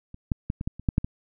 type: clicks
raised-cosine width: 5 ms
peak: -28 / -11 / -14 / -19 / -15 / -26 / -10 / -8 / -17 dBFS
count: 9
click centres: 0.144 / 0.318 / 0.501 / 0.611 / 0.675 / 0.796 / 0.888 / 0.981 / 1.045 s
effects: none